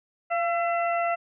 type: harmonic tone with a mistuned harmonic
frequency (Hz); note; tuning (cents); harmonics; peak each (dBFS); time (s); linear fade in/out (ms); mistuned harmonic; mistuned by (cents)
673; E5; +36; 1 / 2 / 3 / 4; -24 / -30 / -34 / -36; 0.3-1.16; 20; 1; +35
effects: none